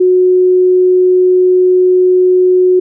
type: tone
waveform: sine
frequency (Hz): 366.2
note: F#4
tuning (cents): -18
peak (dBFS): -5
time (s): 0-2.8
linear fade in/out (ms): 10
effects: none